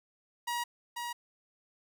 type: tone pair in turn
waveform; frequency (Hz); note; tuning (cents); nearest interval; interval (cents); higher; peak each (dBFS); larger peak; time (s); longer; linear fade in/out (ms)
sawtooth; 955 / 955; A#5 / A#5; +42 / +42; unison; 0; neither; -28 / -32; first; 0.47-0.64 / 0.96-1.13; neither; 10
effects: none